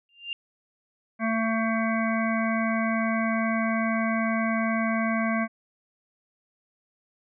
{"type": "tone with exponential growth", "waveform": "sine", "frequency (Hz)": 2792, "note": "F7", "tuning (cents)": -1, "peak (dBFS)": -26, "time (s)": [0.09, 0.33], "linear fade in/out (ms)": 1, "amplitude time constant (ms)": 51}
{"type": "harmonic tone", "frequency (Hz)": 224.2, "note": "A3", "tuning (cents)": 33, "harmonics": [1, 3, 5, 7, 9, 10], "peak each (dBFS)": [-25, -30, -32, -33, -35, -35], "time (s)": [1.19, 5.48], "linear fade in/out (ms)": 50}
{"effects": []}